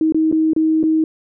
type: tone with dropouts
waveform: sine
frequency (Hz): 316.6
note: D#4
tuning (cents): +30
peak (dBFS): -12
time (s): 0.01-1.04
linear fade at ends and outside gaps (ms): 2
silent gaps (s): 0.123-0.145 / 0.315-0.325 / 0.534-0.563 / 0.83-0.837
effects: none